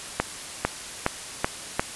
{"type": "accelerating click train", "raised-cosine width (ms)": 0.5, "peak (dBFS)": -5, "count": 5, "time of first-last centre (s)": [0.2, 1.795], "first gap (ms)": 450, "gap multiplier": 0.92, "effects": ["white hiss -37 dBFS RMS until 1.95 s", "resampled to 24000 Hz"]}